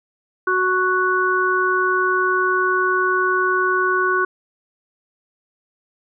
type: harmonic tone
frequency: 370 Hz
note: F#4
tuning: in tune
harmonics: 1 / 3 / 4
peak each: -21 / -20 / -19 dBFS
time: 0.47-4.25 s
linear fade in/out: 5 ms
effects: none